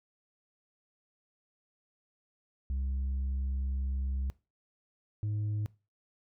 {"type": "tone pair in turn", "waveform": "sine", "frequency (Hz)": [66.4, 105.4], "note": ["C2", "G#2"], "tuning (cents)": [26, 26], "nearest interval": "minor sixth", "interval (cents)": 800, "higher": "second", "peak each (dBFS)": -27, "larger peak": "neither", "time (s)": [[2.7, 4.3], [5.23, 5.66]], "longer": "first", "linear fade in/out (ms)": 0, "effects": ["noise-tail reverb RT60 0.3 s tail -24 dB re dry", "tanh soft clip ceiling -29 dBFS"]}